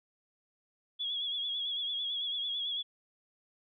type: tone with vibrato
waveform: sine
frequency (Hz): 3356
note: G#7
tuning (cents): +17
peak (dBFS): -32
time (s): 0.99-2.83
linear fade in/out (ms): 20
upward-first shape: sine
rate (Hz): 9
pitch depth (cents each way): 52
effects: none